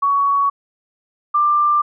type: tone pair in turn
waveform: sine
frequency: 1122 / 1186.1 Hz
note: C#6 / D6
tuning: +21 / +17 cents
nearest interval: minor second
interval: 96 cents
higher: second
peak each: -13 / -12 dBFS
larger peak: second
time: 0.02-0.5 / 1.34-1.82 s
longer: neither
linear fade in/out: 10 ms
effects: none